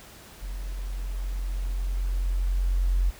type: tone with level ramp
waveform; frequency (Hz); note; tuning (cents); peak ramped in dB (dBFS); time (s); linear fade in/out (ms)
sine; 44.92; F1; +50; -31 to -19; 0.41-3.11; 20
effects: pink hiss -48 dBFS RMS until 3.19 s